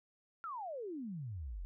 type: exponential sweep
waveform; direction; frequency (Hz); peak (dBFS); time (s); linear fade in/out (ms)
sine; down; 1396.9 to 39.72; -40; 0.44-1.65; 0
effects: none